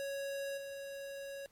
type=tone with level steps; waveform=square; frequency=554.4 Hz; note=C#5; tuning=in tune; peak=-38 / -43 dBFS; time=0-1.46 s; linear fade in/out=0 ms; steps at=0.57 s; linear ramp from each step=10 ms; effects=pink hiss -70 dBFS RMS until 1.51 s + MP3 64 kbps